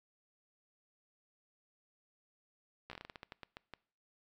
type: slowing click train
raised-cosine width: 0.3 ms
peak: -30 dBFS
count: 14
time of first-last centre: 2.9-3.737 s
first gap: 14 ms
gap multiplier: 1.23
effects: noise-tail reverb RT60 0.5 s tail -23 dB re dry